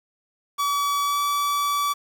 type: tone with pitch glide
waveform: 45% pulse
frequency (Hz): 1142 to 1150.6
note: D6 to D6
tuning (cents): -49 to -36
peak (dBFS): -21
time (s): 0.58-1.94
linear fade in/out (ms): 20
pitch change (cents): +13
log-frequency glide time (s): 1.04-1.19
effects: 8-bit